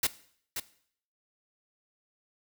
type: noise with echo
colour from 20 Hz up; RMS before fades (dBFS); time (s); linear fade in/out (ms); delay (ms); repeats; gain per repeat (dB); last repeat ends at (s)
white; -26; 0.03-0.07; 5; 530; 1; -8; 0.6
effects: noise-tail reverb RT60 0.6 s tail -17 dB re dry